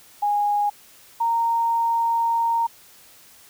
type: tone pair in turn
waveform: sine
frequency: 824 / 924.9 Hz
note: G#5 / A#5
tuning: -14 / -14 cents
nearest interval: major second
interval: 200 cents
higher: second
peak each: -18 / -18 dBFS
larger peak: neither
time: 0.22-0.7 / 1.2-2.67 s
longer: second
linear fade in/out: 10 ms
effects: white hiss -50 dBFS RMS until 3.49 s